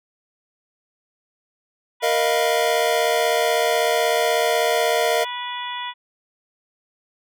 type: harmonic tone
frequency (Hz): 489.6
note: B4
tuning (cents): -15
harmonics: 2 / 3 / 4 / 5 / 6 / 7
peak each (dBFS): -29 / -41 / -34 / -39 / -37 / -33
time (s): 2-5.94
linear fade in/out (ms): 50
type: chord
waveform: square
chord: Bb suspended fourth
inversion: none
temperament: equal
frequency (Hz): 466.2 / 622.3 / 698.5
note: Bb4 / Eb5 / F5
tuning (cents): 0 / 0 / 0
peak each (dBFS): -23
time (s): 2.02-5.25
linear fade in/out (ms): 20
effects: none